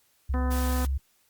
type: tone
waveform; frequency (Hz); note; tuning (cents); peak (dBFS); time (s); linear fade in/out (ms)
sine; 67.4; C#2; -48; -24; 0.29-0.98; 10
type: harmonic tone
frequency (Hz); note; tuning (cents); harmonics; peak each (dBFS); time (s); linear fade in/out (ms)
252.2; B3; +36; 1 / 2 / 3 / 4 / 5 / 6 / 7; -31 / -37 / -39 / -39 / -41 / -46 / -45; 0.34-0.85; 0
type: noise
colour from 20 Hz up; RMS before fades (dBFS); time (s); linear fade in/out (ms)
white; -38; 0.5-0.87; 20
effects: white hiss -66 dBFS RMS until 1.29 s + Opus 48 kbps